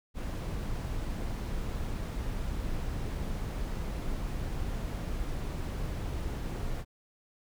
brown noise, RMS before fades -34 dBFS, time 0.14-6.85 s, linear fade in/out 50 ms, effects none

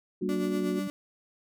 sine chord, Bb augmented, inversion none, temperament just, 233.1 / 291.4 / 364.2 Hz, Bb3 / D4 / F#4, 0 / -13 / -27 cents, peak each -35 / -35 / -31 dBFS, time 0.21-0.8 s, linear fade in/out 10 ms
sine tone with vibrato, 190.9 Hz, G3, 46 cents flat, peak -31 dBFS, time 0.22-0.88 s, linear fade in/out 5 ms, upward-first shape sine, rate 3.8 Hz, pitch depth 37 cents each way
35% pulse tone with tremolo, 291.4 Hz, D4, 13 cents flat, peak -30 dBFS, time 0.29-0.9 s, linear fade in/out 0 ms, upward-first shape sine, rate 8.3 Hz, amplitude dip 50%
effects none

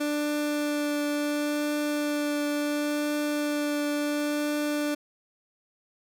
30% pulse tone with vibrato, 294.6 Hz, D4, 6 cents sharp, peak -23 dBFS, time 0-4.95 s, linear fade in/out 10 ms, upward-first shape triangle, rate 0.71 Hz, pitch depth 11 cents each way, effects none

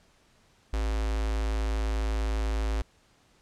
square tone with notch filter, 54.1 Hz, A1, 29 cents flat, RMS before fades -28 dBFS, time 0.73-2.82 s, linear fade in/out 5 ms, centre 170 Hz, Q 1.5, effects pink hiss -63 dBFS RMS until 3.41 s + low-pass 8000 Hz 12 dB/octave

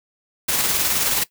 white noise with tremolo, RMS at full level -19 dBFS, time 0.48-1.24 s, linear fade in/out 10 ms, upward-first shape square, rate 19 Hz, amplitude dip 30%, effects noise-tail reverb RT60 0.1 s tail -18 dB re dry

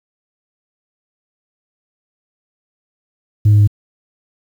sine tone with pitch steps, 104.9 / 104.06 / 103.22 Hz, G#2 / G#2 / G#2, +18 / +4 / -10 cents, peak -4 dBFS, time 3.45-3.675 s, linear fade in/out 10 ms, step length 75 ms, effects tanh soft clip ceiling -5 dBFS + 7-bit

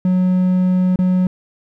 triangle tone with dropouts, 183.4 Hz, F#3, 15 cents flat, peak -10 dBFS, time 0.05-1.27 s, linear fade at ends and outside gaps 2 ms, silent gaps 0.959-0.989 s, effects none

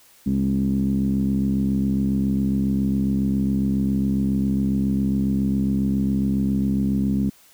10% pulse tone with low-pass filter, 67.3 Hz, C2, 49 cents sharp, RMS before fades -21 dBFS, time 0.26-7.3 s, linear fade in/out 10 ms, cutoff 230 Hz, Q 6.7, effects white hiss -53 dBFS RMS until 7.53 s

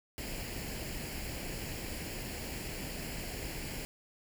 pink noise with comb filter, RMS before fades -40 dBFS, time 0.18-3.85 s, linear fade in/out 0 ms, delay 0.41 ms, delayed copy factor +0.6, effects none

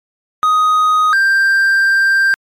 triangle tone pair in turn, 1250 / 1580.3 Hz, D#6 / G6, +8 / +14 cents, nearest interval major third, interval 406 cents, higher second, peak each -7 dBFS, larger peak neither, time 0.43-1.13 / 1.13-2.34 s, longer second, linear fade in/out 0 ms, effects MP3 96 kbps

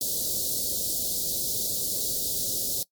white band-stop noise, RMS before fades -28 dBFS, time 0.01-2.83 s, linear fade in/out 2 ms, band 620 to 3800 Hz, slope 48 dB/octave, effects noise-tail reverb RT60 0.1 s tail -21 dB re dry + MP3 96 kbps

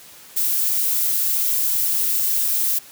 violet noise, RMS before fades -20 dBFS, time 0.36-2.79 s, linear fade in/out 10 ms, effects white hiss -44 dBFS RMS until 2.91 s + high-pass 60 Hz 12 dB/octave

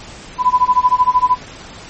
sine tone with tremolo, 1000 Hz, B5, 21 cents sharp, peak -6 dBFS, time 0.38-1.38 s, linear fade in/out 50 ms, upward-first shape sine, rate 13 Hz, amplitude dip 95%, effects pink hiss -35 dBFS RMS until 1.89 s + MP3 32 kbps

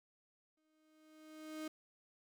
35% pulse tone with exponential growth, 311.1 Hz, D#4, in tune, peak -39 dBFS, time 0.57-1.68 s, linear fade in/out 5 ms, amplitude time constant 240 ms, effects none

